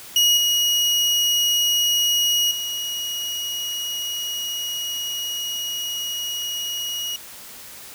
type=tone with level steps; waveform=30% pulse; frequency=2896 Hz; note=F#7; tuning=38 cents flat; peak=-11 / -14 / -22 dBFS; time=0.16-7.16 s; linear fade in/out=2 ms; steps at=0.37 / 2.51 s; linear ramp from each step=2 ms; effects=white hiss -40 dBFS RMS until 7.94 s